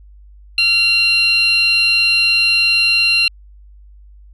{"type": "tone pair together", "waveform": "sine", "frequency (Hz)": [2758, 4141], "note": ["F7", "C8"], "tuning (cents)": [-22, -19], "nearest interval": "perfect fifth", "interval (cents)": 703, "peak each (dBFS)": [-11, -13], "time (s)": [0.58, 3.28], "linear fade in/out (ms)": 2, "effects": ["tanh soft clip ceiling -7 dBFS", "added 50 Hz sine -39 dBFS peak until 4.33 s"]}